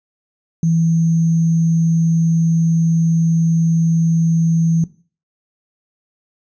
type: tone with sample-and-hold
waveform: sine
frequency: 164.81 Hz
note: E3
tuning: in tune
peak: -12 dBFS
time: 0.63-4.84 s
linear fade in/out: 2 ms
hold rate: 6300 Hz
effects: noise-tail reverb RT60 0.4 s tail -17 dB re dry + resampled to 16000 Hz